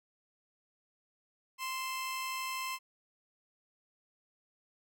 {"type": "tone pair together", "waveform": "sawtooth", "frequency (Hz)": [1044.4, 2637], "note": ["C6", "E7"], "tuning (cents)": [-3, 0], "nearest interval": "octave + major third", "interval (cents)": 1603, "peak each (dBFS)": [-33, -38], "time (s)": [1.58, 2.79], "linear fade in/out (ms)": 50, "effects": []}